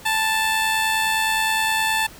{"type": "tone with amplitude modulation", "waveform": "15% pulse", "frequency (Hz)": 880, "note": "A5", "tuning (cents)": 0, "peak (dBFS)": -11, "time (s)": [0.05, 2.07], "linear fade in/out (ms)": 10, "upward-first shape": "sine", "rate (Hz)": 89.6, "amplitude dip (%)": 30, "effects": ["pink hiss -43 dBFS RMS until 2.19 s"]}